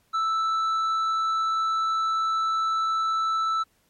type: tone with tanh clipping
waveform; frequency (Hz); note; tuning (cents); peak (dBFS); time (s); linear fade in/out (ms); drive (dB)
triangle; 1318.5; E6; 0; -23; 0.13-3.64; 20; 10
effects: pink hiss -66 dBFS RMS until 3.89 s + MP3 64 kbps